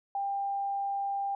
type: tone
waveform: sine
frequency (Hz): 795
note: G5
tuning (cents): +24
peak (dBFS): -29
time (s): 0.15-1.35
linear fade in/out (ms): 2
effects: none